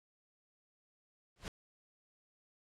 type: noise with exponential growth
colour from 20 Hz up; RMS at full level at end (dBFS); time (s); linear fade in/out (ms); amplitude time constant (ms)
pink; -38; 1.36-1.48; 1; 26
effects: low-pass 7000 Hz 12 dB/octave